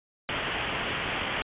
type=low-pass noise; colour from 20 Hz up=white; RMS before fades=-31 dBFS; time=0.29-1.42 s; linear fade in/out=0 ms; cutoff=3300 Hz; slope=96 dB/octave; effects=resampled to 8000 Hz